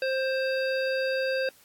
harmonic tone with a mistuned harmonic, 527 Hz, C5, 12 cents sharp, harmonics 1 / 3 / 5 / 7 / 9, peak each -26 / -32 / -36 / -43 / -39 dBFS, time 0.02-1.49 s, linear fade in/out 2 ms, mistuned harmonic 7, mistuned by +30 cents, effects white hiss -58 dBFS RMS until 1.64 s + AAC 64 kbps

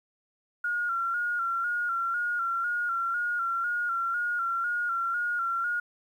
sine tone with vibrato, 1400 Hz, F6, 4 cents sharp, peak -26 dBFS, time 0.64-5.8 s, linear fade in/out 5 ms, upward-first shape square, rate 2 Hz, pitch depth 42 cents each way, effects 10-bit

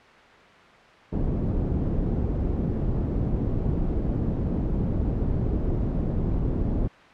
pink low-pass noise, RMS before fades -25 dBFS, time 1.12-6.88 s, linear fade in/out 10 ms, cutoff 310 Hz, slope 12 dB/octave, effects white hiss -49 dBFS RMS until 7.13 s + low-pass 2000 Hz 12 dB/octave

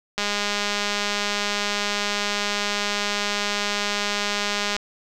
click train, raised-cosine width 0.2 ms, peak -7 dBFS, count 941, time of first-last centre 0.18-4.765 s, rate 205 Hz, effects none

